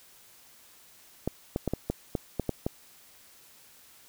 clicks, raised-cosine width 2 ms, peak -14 dBFS, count 9, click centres 1.276 / 1.561 / 1.677 / 1.736 / 1.9 / 2.152 / 2.397 / 2.493 / 2.665 s, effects white hiss -56 dBFS RMS until 4.08 s

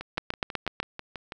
two click trains, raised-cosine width 0.3 ms, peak -20 / -10 dBFS, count 9 / 6, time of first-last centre 0.01-1.321 / 0.18-0.801 s, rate 6.1 / 8.05 Hz, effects none

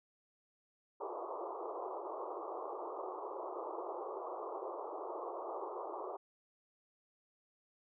pink band-pass noise, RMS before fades -43 dBFS, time 1-6.17 s, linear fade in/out 10 ms, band 340 to 1200 Hz, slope 96 dB/octave, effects none

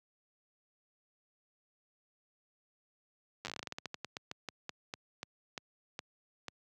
slowing click train, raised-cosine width 0.2 ms, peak -22 dBFS, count 25, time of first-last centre 3.45-6.483 s, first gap 9 ms, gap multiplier 1.19, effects high-pass 100 Hz 12 dB/octave

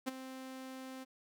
sawtooth tone with ADSR envelope, 261.6 Hz, C4, in tune, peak -28 dBFS, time 0.06-1.05 s, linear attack 21 ms, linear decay 18 ms, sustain -13 dB, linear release 24 ms, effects none

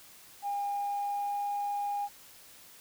sine tone with pitch glide, 809 to 814.2 Hz, G#5 to G#5, -46 to -35 cents, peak -29 dBFS, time 0.42-2.09 s, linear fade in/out 50 ms, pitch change +11 cents, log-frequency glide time 0.7-1.53 s, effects tanh soft clip ceiling -26 dBFS + white hiss -54 dBFS RMS until 2.8 s

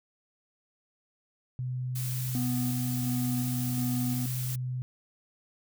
sine tone, 126.5 Hz, B2, 42 cents sharp, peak -30 dBFS, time 1.59-4.82 s, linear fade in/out 0 ms
blue noise, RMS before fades -38 dBFS, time 1.95-4.56 s, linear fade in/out 10 ms
triangle tone with tremolo, 246.9 Hz, B3, in tune, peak -27 dBFS, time 2.35-4.26 s, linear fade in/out 0 ms, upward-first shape square, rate 1.4 Hz, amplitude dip 30%
effects none

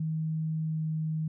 sine tone with pitch glide, 158.3 to 157.39 Hz, D#3 to D#3, +30 to +20 cents, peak -28 dBFS, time 0-1.28 s, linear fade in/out 5 ms, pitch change -10 cents, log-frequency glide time 0.63-0.82 s, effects none

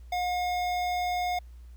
square tone with notch filter, 718 Hz, F5, 48 cents sharp, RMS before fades -29 dBFS, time 0.12-1.39 s, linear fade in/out 5 ms, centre 10000 Hz, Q 0.68, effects added 60 Hz sine -44 dBFS peak until 1.76 s + pink hiss -67 dBFS RMS until 1.76 s

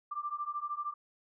sine beating tone pair, 1174.7 / 1187.7 Hz, D6 / D6, 0 / +19 cents, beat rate 13 Hz, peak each -38 / -37 dBFS, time 0.11-0.94 s, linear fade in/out 10 ms, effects none

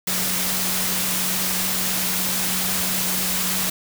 sine tone in noise, 185 Hz, F#3, in tune, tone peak -31 dBFS, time 0.07-3.7 s, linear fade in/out 5 ms, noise white, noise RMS -23 dBFS, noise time 0.07-3.7 s, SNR -11 dB, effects none

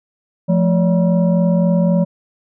sine tone with frequency modulation, 174.61 Hz, F3, in tune, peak -11 dBFS, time 0.48-2.05 s, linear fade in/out 20 ms, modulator 393 Hz, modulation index 0.81, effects none

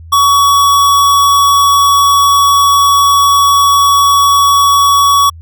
square tone, 1127 Hz, C#6, 28 cents sharp, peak -6 dBFS, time 0.12-5.3 s, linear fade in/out 10 ms, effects added 82 Hz sine -29 dBFS peak until 5.41 s

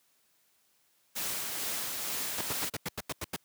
white noise with tremolo, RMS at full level -34 dBFS, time 1.15-2.7 s, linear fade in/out 20 ms, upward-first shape sine, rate 2.2 Hz, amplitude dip 25%
pink noise bursts, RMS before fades -34 dBFS, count 9, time 2.38-3.362 s, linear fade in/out 2 ms, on 30 ms, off 89 ms
effects white hiss -70 dBFS RMS until 3.44 s + high-pass 100 Hz 12 dB/octave

